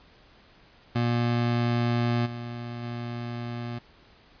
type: tone with level steps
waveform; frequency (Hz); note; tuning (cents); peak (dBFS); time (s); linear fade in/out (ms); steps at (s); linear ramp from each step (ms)
25% pulse; 119.3; A#2; +41; -19 / -30 / -28; 0.95-3.79; 10; 2.25 / 2.82; 20
effects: pink hiss -56 dBFS RMS until 4.4 s + resampled to 11025 Hz